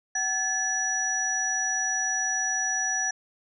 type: tone cluster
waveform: sine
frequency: 758 / 1723 / 5850 Hz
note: F#5 / A6 / F#8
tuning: +42 / -37 / -21 cents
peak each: -34 / -28 / -27 dBFS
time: 0.15-3.11 s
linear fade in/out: 5 ms
effects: none